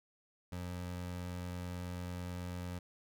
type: tone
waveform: 25% pulse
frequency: 89.1 Hz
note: F2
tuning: 35 cents sharp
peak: -36 dBFS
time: 0.52-2.79 s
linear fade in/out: 5 ms
effects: none

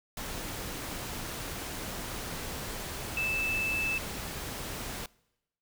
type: tone in noise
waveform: sine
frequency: 2631 Hz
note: E7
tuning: 4 cents flat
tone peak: -28 dBFS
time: 3.17-3.98 s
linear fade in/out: 2 ms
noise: pink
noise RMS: -38 dBFS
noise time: 0.17-5.06 s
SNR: +7 dB
effects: noise-tail reverb RT60 0.9 s tail -24 dB re dry

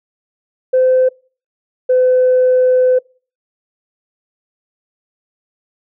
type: tone pair in turn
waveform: sine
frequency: 514 / 507.8 Hz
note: C5 / B4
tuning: -31 / +48 cents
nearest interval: unison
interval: 21 cents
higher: first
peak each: -7 dBFS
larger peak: neither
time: 0.73-1.09 / 1.89-2.99 s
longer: second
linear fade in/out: 10 ms
effects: noise-tail reverb RT60 0.4 s tail -26 dB re dry + tanh soft clip ceiling -5 dBFS

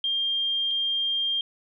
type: tone pair in turn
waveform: sine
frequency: 3200 / 3200 Hz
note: G7 / G7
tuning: +35 / +35 cents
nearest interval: unison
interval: 0 cents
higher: neither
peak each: -23 dBFS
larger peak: neither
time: 0.04-0.71 / 0.71-1.41 s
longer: second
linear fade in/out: 2 ms
effects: none

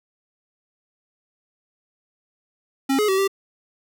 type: tone with pitch steps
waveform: square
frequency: 270.7 / 421.9 / 382.8 / 391.1 Hz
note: C#4 / G#4 / G4 / G4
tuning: -41 / +27 / -41 / -4 cents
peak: -18 dBFS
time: 2.89-3.278 s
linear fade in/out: 10 ms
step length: 97 ms
effects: none

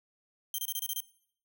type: tone bursts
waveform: 5% pulse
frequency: 3151 Hz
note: G7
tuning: 8 cents sharp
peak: -23 dBFS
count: 7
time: 0.54-1.004 s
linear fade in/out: 2 ms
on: 44 ms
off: 26 ms
effects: noise-tail reverb RT60 0.6 s tail -21 dB re dry

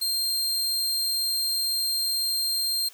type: tone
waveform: sawtooth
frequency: 4186 Hz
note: C8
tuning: in tune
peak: -21 dBFS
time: 0.01-2.89 s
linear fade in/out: 10 ms
effects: white hiss -51 dBFS RMS until 2.93 s + high-pass 400 Hz 12 dB/octave

